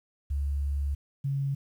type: tone pair in turn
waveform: sine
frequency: 70.7 / 138.33 Hz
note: C#2 / C#3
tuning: +35 / -3 cents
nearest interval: octave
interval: 1162 cents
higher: second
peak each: -26 dBFS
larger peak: neither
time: 0.3-0.95 / 1.24-1.55 s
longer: first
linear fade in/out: 10 ms
effects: 10-bit